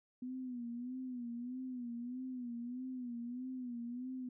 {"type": "tone with vibrato", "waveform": "sine", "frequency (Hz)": 246.9, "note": "B3", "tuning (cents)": 0, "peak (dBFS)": -40, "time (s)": [0.22, 4.29], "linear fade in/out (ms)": 5, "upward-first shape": "sine", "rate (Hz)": 1.6, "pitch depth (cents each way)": 83, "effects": []}